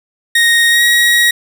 30% pulse tone with pitch glide, 1864.7 to 1898.4 Hz, A#6 to A#6, 0 to +31 cents, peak -5 dBFS, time 0.35-1.31 s, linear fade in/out 5 ms, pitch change +31 cents, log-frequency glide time 0.69-0.83 s, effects none

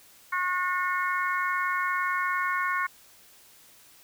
harmonic tone, 362.6 Hz, F#4, 35 cents flat, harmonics 3 / 4 / 5 / 6, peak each -28 / -30 / -32 / -34 dBFS, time 0.32-2.87 s, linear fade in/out 10 ms, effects white hiss -55 dBFS RMS until 4.03 s

